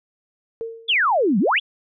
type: tone with exponential decay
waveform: sine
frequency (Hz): 455.6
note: A#4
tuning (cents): -40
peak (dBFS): -23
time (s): 0.61-1.07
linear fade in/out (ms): 0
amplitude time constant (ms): 99
type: exponential two-way sweep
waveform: sine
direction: down then up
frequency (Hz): 3623 to 175.8 to 3623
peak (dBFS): -15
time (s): 0.88-1.6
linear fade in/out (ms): 20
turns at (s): 1.39
effects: none